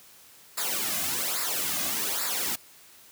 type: noise with flanger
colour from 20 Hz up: white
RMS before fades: -29 dBFS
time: 0.57-2.56 s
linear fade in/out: 10 ms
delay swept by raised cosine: 0.32 to 2.22 ms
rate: 1.2 Hz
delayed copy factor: -0.75
effects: white hiss -53 dBFS RMS until 3.11 s + high-pass 60 Hz 12 dB/octave